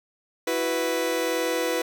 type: chord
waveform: sawtooth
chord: E suspended second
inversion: none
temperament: just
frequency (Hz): 329.6 / 370.8 / 494.4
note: E4 / F#4 / B4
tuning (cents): 0 / +4 / +2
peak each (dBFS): -25 / -27 / -21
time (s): 0.47-1.82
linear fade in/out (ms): 5
effects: none